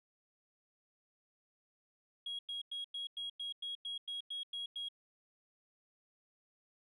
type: tone bursts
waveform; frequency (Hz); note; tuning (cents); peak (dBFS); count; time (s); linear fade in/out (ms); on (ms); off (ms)
sine; 3300; G#7; -12; -37; 12; 2.26-4.887; 5; 130; 97
effects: tanh soft clip ceiling -36 dBFS